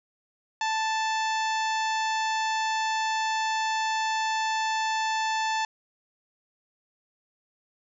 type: harmonic tone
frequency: 880 Hz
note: A5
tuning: in tune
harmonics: 1 / 2 / 3 / 4 / 5 / 6 / 7 / 8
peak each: -26 / -32 / -36 / -38 / -40 / -42 / -43 / -44 dBFS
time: 0.61-5.65 s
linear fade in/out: 2 ms
effects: none